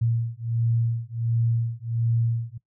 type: beating tone pair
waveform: sine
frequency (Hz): 115.2 / 116.6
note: A#2 / A#2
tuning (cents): -20 / +1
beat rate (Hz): 1.4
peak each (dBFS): -25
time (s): 0.01-2.58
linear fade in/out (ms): 10
effects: noise-tail reverb RT60 0.1 s tail -19 dB re dry